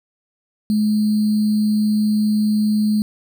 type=tone with sample-and-hold; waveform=sine; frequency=212.3 Hz; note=G#3; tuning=38 cents sharp; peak=-14 dBFS; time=0.7-3.02 s; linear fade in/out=0 ms; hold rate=4410 Hz; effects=none